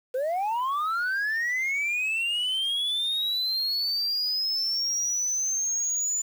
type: linear sweep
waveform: sine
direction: up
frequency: 490 to 7040 Hz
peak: -22 dBFS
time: 0.14-6.22 s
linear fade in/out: 10 ms
effects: tanh soft clip ceiling -23 dBFS + 8-bit